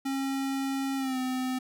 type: tone with pitch glide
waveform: square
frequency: 271 to 256.7 Hz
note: C#4 to C4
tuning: -39 to -33 cents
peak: -29 dBFS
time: 0.05-1.59 s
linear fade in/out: 10 ms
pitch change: -94 cents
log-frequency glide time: 0.97-1.18 s
effects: none